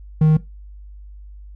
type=tone; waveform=triangle; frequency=155.56 Hz; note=D#3; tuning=in tune; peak=-8 dBFS; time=0.21-0.37 s; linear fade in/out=5 ms; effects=noise-tail reverb RT60 0.2 s tail -17 dB re dry + added 50 Hz sine -36 dBFS peak until 1.55 s